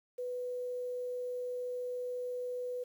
sine tone with quantisation, 496.1 Hz, B4, 8 cents sharp, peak -35 dBFS, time 0.18-2.84 s, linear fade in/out 10 ms, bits 10, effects none

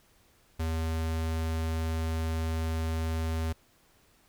square tone, 80.8 Hz, E2, 34 cents flat, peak -29 dBFS, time 0.59-3.53 s, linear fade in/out 10 ms, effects pink hiss -64 dBFS RMS until 4.28 s

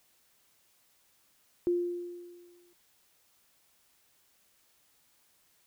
sine tone with exponential decay, 350.4 Hz, F4, 6 cents sharp, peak -23 dBFS, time 1.67-2.73 s, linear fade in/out 0 ms, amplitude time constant 230 ms, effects white hiss -68 dBFS RMS until 5.66 s

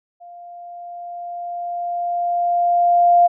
sine tone with level ramp, 698.5 Hz, F5, in tune, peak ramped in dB -37 to -8 dBFS, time 0.2-3.28 s, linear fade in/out 20 ms, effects none

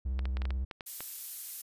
triangle tone with vibrato, 64.5 Hz, C2, 24 cents flat, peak -28 dBFS, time 0.05-0.65 s, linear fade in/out 10 ms, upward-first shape sine, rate 18 Hz, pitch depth 92 cents each way
clicks, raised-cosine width 0.3 ms, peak -24 dBFS, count 9, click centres 0.192 / 0.255 / 0.37 / 0.419 / 0.454 / 0.506 / 0.712 / 0.808 / 1.006 s
violet noise, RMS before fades -38 dBFS, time 0.86-1.62 s, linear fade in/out 10 ms
effects resampled to 32000 Hz

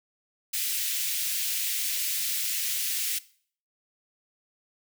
white high-pass noise, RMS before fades -29 dBFS, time 0.53-3.19 s, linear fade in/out 10 ms, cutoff 2100 Hz, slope 24 dB/octave, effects noise-tail reverb RT60 0.5 s tail -19 dB re dry

